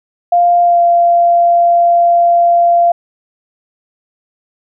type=tone with pitch glide; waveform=sine; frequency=698.5 to 690.1 Hz; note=F5 to F5; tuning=0 to -21 cents; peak=-6 dBFS; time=0.32-2.92 s; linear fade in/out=5 ms; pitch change=-21 cents; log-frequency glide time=0.63-0.8 s; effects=none